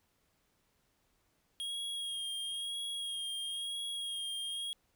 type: tone with vibrato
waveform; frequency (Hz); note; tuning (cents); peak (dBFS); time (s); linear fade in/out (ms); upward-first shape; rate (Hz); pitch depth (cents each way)
square; 3264; G#7; -31; -37; 1.6-4.73; 0; sine; 1; 29
effects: pink hiss -75 dBFS RMS until 4.95 s